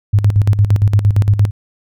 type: tone with tremolo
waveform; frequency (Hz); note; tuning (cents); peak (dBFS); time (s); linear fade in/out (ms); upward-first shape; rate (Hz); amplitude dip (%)
sine; 102.3; G#2; -26; -6; 0.13-1.51; 10; square; 8.7; 70
effects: none